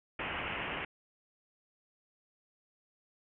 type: low-pass noise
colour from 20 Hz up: white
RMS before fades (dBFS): -38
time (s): 0.19-0.85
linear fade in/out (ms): 5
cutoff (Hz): 3000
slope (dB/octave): 96
effects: none